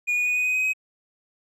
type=tone with pitch steps; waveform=triangle; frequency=2445 / 2459 / 2473 / 2488 / 2502 / 2517 / 2531 Hz; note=D#7 / D#7 / D#7 / D#7 / D#7 / D#7 / D#7; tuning=-31 / -21 / -11 / -1 / +9 / +19 / +29 cents; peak=-19 dBFS; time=0.07-0.735 s; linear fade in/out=20 ms; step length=95 ms; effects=none